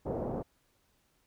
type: low-pass noise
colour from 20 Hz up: white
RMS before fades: -35 dBFS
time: 0.05-0.43 s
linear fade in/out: 20 ms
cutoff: 650 Hz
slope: 24 dB/octave
effects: pink hiss -72 dBFS RMS until 1.26 s